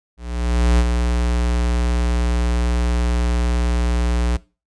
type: tone with ADSR envelope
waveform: square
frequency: 59.7 Hz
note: A#1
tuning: 42 cents sharp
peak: -12 dBFS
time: 0.17-4.37 s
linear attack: 620 ms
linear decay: 46 ms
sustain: -5 dB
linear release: 8 ms
effects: noise-tail reverb RT60 0.3 s tail -20 dB re dry + resampled to 22050 Hz